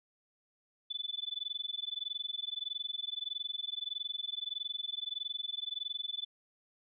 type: tone with amplitude modulation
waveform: sine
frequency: 3489 Hz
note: A7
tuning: 15 cents flat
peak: -32 dBFS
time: 0.9-6.25 s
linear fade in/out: 10 ms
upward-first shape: sine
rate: 21.6 Hz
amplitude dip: 100%
effects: none